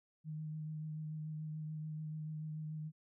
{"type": "tone with vibrato", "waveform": "sine", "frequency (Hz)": 154.8, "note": "D#3", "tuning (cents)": -9, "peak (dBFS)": -40, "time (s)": [0.24, 2.92], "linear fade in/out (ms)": 50, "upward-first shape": "triangle", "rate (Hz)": 6.9, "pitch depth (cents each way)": 21, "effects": []}